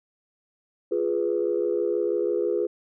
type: chord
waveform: sine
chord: F diminished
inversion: none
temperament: equal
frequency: 349.2 / 415.3 / 493.9 Hz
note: F4 / Ab4 / Cb5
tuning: 0 / 0 / 0 cents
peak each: -26 / -25 / -27 dBFS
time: 0.91-2.67 s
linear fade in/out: 10 ms
effects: tanh soft clip ceiling -13 dBFS